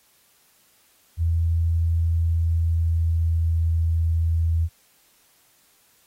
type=tone with pitch glide; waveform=sine; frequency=83.1 to 82.29 Hz; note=E2 to E2; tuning=+15 to -2 cents; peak=-18 dBFS; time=1.17-4.69 s; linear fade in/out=50 ms; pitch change=-17 cents; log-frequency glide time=2.03-3.68 s; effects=white hiss -60 dBFS RMS until 6.06 s + AAC 48 kbps